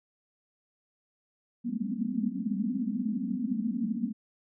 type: band-pass noise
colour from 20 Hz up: white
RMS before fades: -31 dBFS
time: 1.64-4.13 s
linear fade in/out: 20 ms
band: 190 to 260 Hz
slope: 96 dB/octave
effects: none